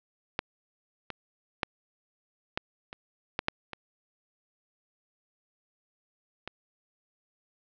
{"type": "clicks", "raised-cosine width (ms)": 0.3, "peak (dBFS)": [-11, -19, -10, -12, -24, -11, -9, -21, -20], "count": 9, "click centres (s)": [0.391, 1.103, 1.632, 2.575, 2.929, 3.391, 3.484, 3.733, 6.476], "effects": ["low-pass 5000 Hz 12 dB/octave"]}